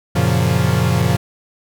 45% pulse chord, Gb major seventh, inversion none, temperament equal, 92.5 / 116.54 / 138.59 / 174.61 Hz, Gb2 / Bb2 / Db3 / F3, 0 / 0 / 0 / 0 cents, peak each -20 / -18 / -19 / -19 dBFS, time 0.15-1.17 s, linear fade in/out 10 ms, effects none

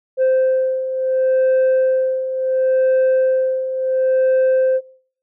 sine beating tone pair, 520 / 520.71 Hz, C5 / C5, -11 / -8 cents, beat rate 0.71 Hz, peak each -18 / -13 dBFS, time 0.17-4.81 s, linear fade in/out 50 ms, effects noise-tail reverb RT60 0.6 s tail -24 dB re dry + tanh soft clip ceiling -11 dBFS

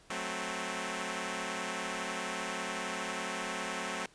5% pulse chord, F# diminished, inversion none, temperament equal, 185 / 220 / 261.6 Hz, F#3 / A3 / C4, 0 / 0 / 0 cents, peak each -28 dBFS, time 0.1-4.06 s, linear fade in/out 2 ms, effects pink hiss -61 dBFS RMS until 4.14 s + resampled to 22050 Hz

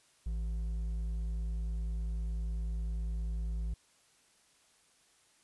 sine tone with hard clipping, 55 Hz, A1, in tune, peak -34 dBFS, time 0.26-3.74 s, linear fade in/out 5 ms, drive 5 dB, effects white hiss -67 dBFS RMS until 5.43 s + resampled to 24000 Hz

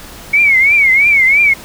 sine tone with vibrato, 2215 Hz, C#7, 2 cents flat, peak -6 dBFS, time 0.33-1.54 s, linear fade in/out 10 ms, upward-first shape triangle, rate 3 Hz, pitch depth 150 cents each way, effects pink hiss -33 dBFS RMS until 1.64 s

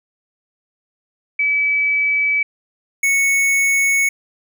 sine / square tone pair in turn, 2293 / 2212 Hz, D7 / C#7, -42 / -4 cents, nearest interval minor second, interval 62 cents, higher first, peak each -14 dBFS, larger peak neither, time 1.39-2.43 / 3.03-4.09 s, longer second, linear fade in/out 5 ms, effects none

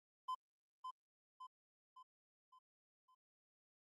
triangle tone with echo, 1023 Hz, C6, 39 cents flat, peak -37 dBFS, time 0.28-0.35 s, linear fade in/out 10 ms, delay 560 ms, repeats 5, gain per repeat -6 dB, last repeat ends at 3.15 s, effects Opus 32 kbps

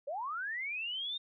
sine linear sweep, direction up, 523.3 to 3700 Hz, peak -35 dBFS, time 0.07-1.18 s, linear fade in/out 10 ms, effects none

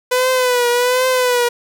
sawtooth tone with vibrato, 497.9 Hz, B4, 14 cents sharp, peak -9 dBFS, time 0.11-1.49 s, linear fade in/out 10 ms, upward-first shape triangle, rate 1.3 Hz, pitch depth 68 cents each way, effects none

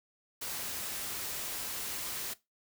white noise, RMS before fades -38 dBFS, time 0.41-2.34 s, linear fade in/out 10 ms, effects noise-tail reverb RT60 0.2 s tail -18 dB re dry

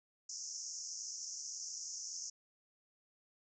pink band-pass noise, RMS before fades -45 dBFS, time 0.29-2.3 s, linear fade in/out 5 ms, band 5300 to 6900 Hz, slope 96 dB/octave, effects none

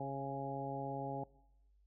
harmonic tone with a mistuned harmonic, 137.1 Hz, C#3, 19 cents flat, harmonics 1 / 2 / 3 / 4 / 5 / 6, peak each -44 / -46 / -48 / -46 / -47 / -44 dBFS, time 0-1.24 s, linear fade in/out 5 ms, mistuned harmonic 6, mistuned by +15 cents, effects noise-tail reverb RT60 1.0 s tail -22 dB re dry + added 50 Hz sine -66 dBFS peak until 1.86 s

